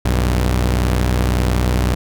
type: tone pair together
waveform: sawtooth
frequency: 61.74 / 98 Hz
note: B1 / G2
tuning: 0 / 0 cents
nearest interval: minor sixth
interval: 800 cents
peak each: -11 / -17 dBFS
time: 0.05-1.95 s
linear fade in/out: 5 ms
effects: none